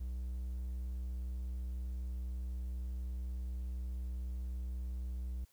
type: tone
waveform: triangle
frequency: 62 Hz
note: B1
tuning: 7 cents sharp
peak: -35 dBFS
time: 0-5.45 s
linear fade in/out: 10 ms
effects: white hiss -71 dBFS RMS until 5.52 s